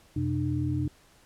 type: tone cluster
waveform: sine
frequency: 90.2 / 129.1 / 301.1 Hz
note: F#2 / C3 / D4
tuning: -44 / -23 / +43 cents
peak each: -31 / -29 / -30 dBFS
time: 0.16-0.88 s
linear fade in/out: 5 ms
effects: pink hiss -59 dBFS RMS until 1.25 s + low-pass 12000 Hz 12 dB/octave